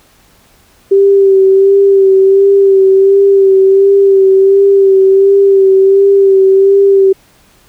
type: tone with vibrato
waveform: sine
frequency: 390 Hz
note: G4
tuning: 9 cents flat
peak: -3 dBFS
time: 0.91-7.13 s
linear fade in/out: 10 ms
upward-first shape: sine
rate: 1.4 Hz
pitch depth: 29 cents each way
effects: pink hiss -47 dBFS RMS until 7.68 s